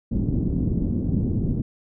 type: low-pass noise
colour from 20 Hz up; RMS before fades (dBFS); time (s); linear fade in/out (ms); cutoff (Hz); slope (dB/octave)
white; -23; 0.11-1.62; 10; 260; 24
effects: none